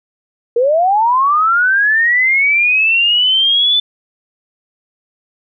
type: linear sweep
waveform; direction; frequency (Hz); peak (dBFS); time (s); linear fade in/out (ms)
sine; up; 456.5 to 3520; -9; 0.56-3.8; 5
effects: none